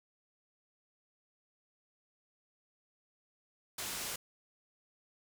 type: low-pass noise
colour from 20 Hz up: white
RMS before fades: -40 dBFS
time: 3.78-4.16 s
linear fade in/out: 5 ms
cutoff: 11000 Hz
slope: 12 dB/octave
effects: none